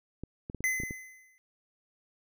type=clicks; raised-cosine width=3 ms; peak=-25 dBFS; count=7; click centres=0.236 / 0.499 / 0.547 / 0.606 / 0.801 / 0.835 / 0.909 s
type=tone with exponential decay; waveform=square; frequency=2039 Hz; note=C7; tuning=45 cents flat; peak=-25 dBFS; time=0.64-1.38 s; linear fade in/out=0 ms; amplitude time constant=160 ms
effects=none